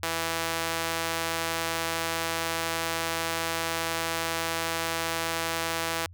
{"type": "tone with high-pass filter", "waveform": "sawtooth", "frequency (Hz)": 164.81, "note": "E3", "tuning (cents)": 0, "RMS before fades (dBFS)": -30, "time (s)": [0.03, 6.06], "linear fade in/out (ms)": 2, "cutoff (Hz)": 650, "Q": 0.52, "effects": ["added 88 Hz sine -45 dBFS peak until 6.13 s"]}